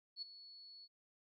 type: tone with ADSR envelope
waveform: sine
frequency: 4402 Hz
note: C#8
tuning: 13 cents flat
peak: -40 dBFS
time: 0.16-0.88 s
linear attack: 61 ms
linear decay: 10 ms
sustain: -14 dB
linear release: 40 ms
effects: none